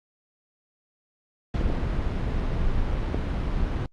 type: noise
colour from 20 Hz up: brown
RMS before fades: -25 dBFS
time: 1.54-3.86 s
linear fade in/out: 2 ms
type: clicks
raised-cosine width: 2 ms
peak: -14 dBFS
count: 3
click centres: 1.612 / 1.7 / 3.145 s
effects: low-pass 4000 Hz 12 dB/octave + Opus 48 kbps